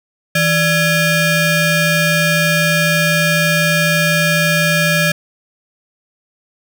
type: ring-modulated tone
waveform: 25% pulse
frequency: 754 Hz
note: F#5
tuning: 32 cents sharp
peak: -5 dBFS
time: 0.35-5.12 s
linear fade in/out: 5 ms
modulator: 918 Hz
effects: none